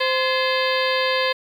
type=harmonic tone with a mistuned harmonic; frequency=520 Hz; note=C5; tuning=11 cents flat; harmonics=1 / 2 / 3 / 4 / 5 / 6 / 7 / 8 / 9; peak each=-22 / -25 / -27 / -28 / -29 / -30 / -30 / -31 / -32 dBFS; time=0-1.33 s; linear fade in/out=10 ms; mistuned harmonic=3; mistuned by=+150 cents; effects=8-bit